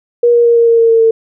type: tone with pitch steps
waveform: sine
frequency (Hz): 477.3 / 473.5 / 469.6 / 465.9 / 462.1 / 458.4 / 454.7 / 451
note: A#4 / A#4 / A#4 / A#4 / A#4 / A#4 / A#4 / A4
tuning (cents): +41 / +27 / +13 / -1 / -15 / -29 / -43 / +43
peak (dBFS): -5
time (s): 0.23-1.11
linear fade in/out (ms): 5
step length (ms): 110
effects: none